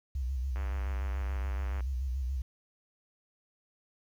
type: tone with vibrato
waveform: sine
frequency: 64.8 Hz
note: C2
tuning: 16 cents flat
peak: -30 dBFS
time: 0.15-2.42 s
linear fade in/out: 5 ms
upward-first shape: square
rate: 7 Hz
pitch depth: 81 cents each way
type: click train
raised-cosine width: 0.5 ms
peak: -30 dBFS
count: 123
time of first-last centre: 0.56-1.806 s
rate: 97.9 Hz
effects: 10-bit